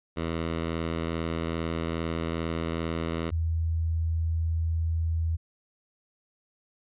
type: tone pair in turn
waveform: 10% pulse / sine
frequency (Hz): 82.41 / 81.79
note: E2 / E2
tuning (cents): 0 / -13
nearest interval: unison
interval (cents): 13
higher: first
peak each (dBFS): -20 / -24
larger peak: first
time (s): 0.16-3.31 / 3.31-5.37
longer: first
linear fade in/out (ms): 20
effects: resampled to 8000 Hz